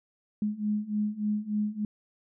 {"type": "beating tone pair", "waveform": "sine", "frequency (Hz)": [208.3, 211.7], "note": ["G#3", "G#3"], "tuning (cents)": [5, 33], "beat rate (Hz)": 3.4, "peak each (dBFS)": [-31, -29], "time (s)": [0.42, 1.85], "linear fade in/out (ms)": 2, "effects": []}